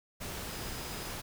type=tone in noise; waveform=sine; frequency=5000 Hz; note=D#8; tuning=8 cents sharp; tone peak=-51 dBFS; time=0.48-1.13 s; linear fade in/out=20 ms; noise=pink; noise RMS=-40 dBFS; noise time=0.2-1.22 s; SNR=-14 dB; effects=none